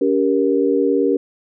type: chord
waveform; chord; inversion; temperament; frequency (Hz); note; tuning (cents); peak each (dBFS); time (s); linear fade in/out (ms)
sine; G diminished; second; just; 282.2 / 392 / 470.4; Db4 / G4 / Bb4; +31 / 0 / +16; -18; 0.01-1.17; 5
effects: none